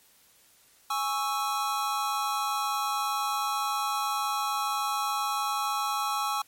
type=chord; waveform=square; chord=C# minor; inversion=second; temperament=equal; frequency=830.6 / 1108.7 / 1318.5 Hz; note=G#5 / C#6 / E6; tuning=0 / 0 / 0 cents; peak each=-32 dBFS; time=0.9-6.42 s; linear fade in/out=5 ms; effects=white hiss -60 dBFS RMS until 6.47 s + MP3 64 kbps